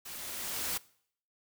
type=noise with level ramp; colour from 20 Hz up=white; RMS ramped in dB=-44 to -33 dBFS; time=0.05-0.78 s; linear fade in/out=10 ms; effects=noise-tail reverb RT60 0.6 s tail -21 dB re dry